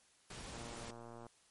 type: noise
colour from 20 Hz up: pink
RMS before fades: -49 dBFS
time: 0.3-0.91 s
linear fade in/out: 5 ms
type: click train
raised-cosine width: 1 ms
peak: -38 dBFS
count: 86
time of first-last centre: 0.54-1.266 s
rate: 117 Hz
effects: white hiss -69 dBFS RMS until 1.5 s + MP3 48 kbps